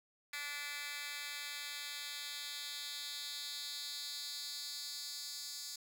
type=tone with high-pass filter sweep; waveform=10% pulse; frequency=290 Hz; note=D4; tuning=22 cents flat; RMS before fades=-44 dBFS; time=0.33-5.76 s; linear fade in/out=5 ms; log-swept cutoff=2300 to 5200 Hz; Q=2.5; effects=none